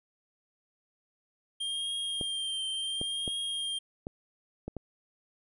square tone with vibrato, 3195 Hz, G7, 32 cents sharp, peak -32 dBFS, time 1.6-3.79 s, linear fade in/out 10 ms, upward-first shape triangle, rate 0.7 Hz, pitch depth 37 cents each way
clicks, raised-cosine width 2 ms, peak -23 dBFS, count 6, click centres 2.212 / 3.014 / 3.278 / 4.069 / 4.68 / 4.767 s
effects resampled to 24000 Hz

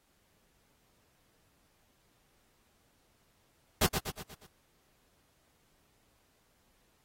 pink noise with echo, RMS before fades -26 dBFS, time 3.81-3.87 s, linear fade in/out 10 ms, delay 120 ms, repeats 5, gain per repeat -6 dB, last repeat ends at 4.47 s, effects pink hiss -71 dBFS RMS until 7.04 s + AAC 48 kbps

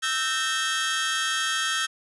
sawtooth tone cluster, 1314 / 1552 / 1834 / 3269 Hz, E6 / G6 / A#6 / G#7, -6 / -18 / -29 / -28 cents, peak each -26 dBFS, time 0.02-1.87 s, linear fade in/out 20 ms, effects resampled to 24000 Hz

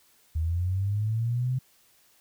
sine linear sweep, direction up, 77.3 to 130.81 Hz, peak -24 dBFS, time 0.35-1.59 s, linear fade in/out 10 ms, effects white hiss -62 dBFS RMS until 2.2 s

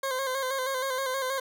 20% pulse tone with vibrato, 527 Hz, C5, 12 cents sharp, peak -23 dBFS, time 0.03-1.4 s, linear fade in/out 5 ms, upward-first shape square, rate 6.3 Hz, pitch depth 45 cents each way, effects none

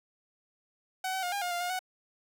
sawtooth tone with pitch steps, 751 / 760 / 713 / 806 / 712 / 698 / 712 / 742 Hz, F#5 / F#5 / F5 / G5 / F5 / F5 / F5 / F#5, +26 / +46 / +36 / +48 / +33 / -1 / +33 / +5 cents, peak -27 dBFS, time 1.04-1.792 s, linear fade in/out 5 ms, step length 94 ms, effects none

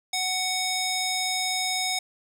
square tone with band-pass filter, 744 Hz, F#5, 9 cents sharp, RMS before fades -27 dBFS, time 0.13-1.99 s, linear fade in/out 5 ms, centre 5300 Hz, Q 1, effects 9-bit

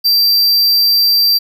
square tone, 4699 Hz, D8, in tune, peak -9 dBFS, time 0.04-1.39 s, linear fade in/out 20 ms, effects none

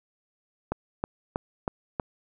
click train, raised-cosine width 1 ms, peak -13 dBFS, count 5, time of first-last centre 0.72-1.998 s, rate 3.13 Hz, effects none

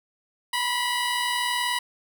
15% pulse tone pair together, 972 / 1011.7 Hz, B5 / B5, -28 / +41 cents, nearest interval minor second, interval 69 cents, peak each -18 / -24 dBFS, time 0.53-1.79 s, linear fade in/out 5 ms, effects none

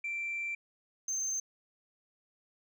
sine tone pair in turn, 2349 / 6286 Hz, D7 / G8, 0 / +4 cents, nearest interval octave + perfect fourth, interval 1704 cents, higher second, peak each -32 / -29 dBFS, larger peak second, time 0.04-0.55 / 1.08-1.4 s, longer first, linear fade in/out 5 ms, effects tanh soft clip ceiling -30 dBFS

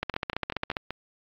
two click trains, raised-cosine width 0.3 ms, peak -11 / -15 dBFS, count 12 / 5, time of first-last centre 0.03-0.768 / 0.14-0.906 s, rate 14.9 / 5.22 Hz, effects low-pass 4000 Hz 12 dB/octave + AAC 64 kbps

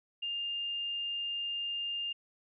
sine tone, 2808 Hz, F7, 9 cents sharp, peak -33 dBFS, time 0.22-2.13 s, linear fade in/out 10 ms, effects none

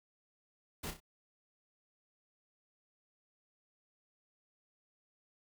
pink noise with echo, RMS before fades -41 dBFS, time 0.83-0.91 s, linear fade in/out 10 ms, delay 31 ms, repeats 3, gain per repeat -7 dB, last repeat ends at 1.003 s, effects none

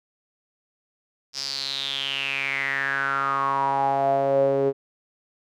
sawtooth tone with band-pass filter sweep, 137.4 Hz, C#3, 15 cents flat, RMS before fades -24 dBFS, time 1.33-4.73 s, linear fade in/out 50 ms, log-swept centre 5300 to 430 Hz, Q 8, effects none

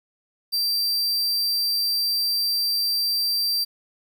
45% pulse tone, 4699 Hz, D8, in tune, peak -20 dBFS, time 0.52-3.65 s, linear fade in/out 20 ms, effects 9-bit

